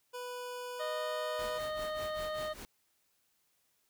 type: tone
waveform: 25% pulse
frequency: 493.9 Hz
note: B4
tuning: in tune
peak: -36 dBFS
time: 0.13-1.59 s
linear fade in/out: 20 ms
type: harmonic tone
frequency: 617 Hz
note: D#5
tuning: 15 cents flat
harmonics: 1 / 2 / 3 / 5 / 6 / 7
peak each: -36 / -42 / -46 / -50 / -52 / -53 dBFS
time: 0.79-2.54 s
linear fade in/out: 20 ms
type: noise with tremolo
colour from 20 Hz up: pink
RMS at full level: -46 dBFS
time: 1.39-2.65 s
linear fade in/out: 0 ms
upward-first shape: sine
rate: 5.1 Hz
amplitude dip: 75%
effects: white hiss -75 dBFS RMS until 3.89 s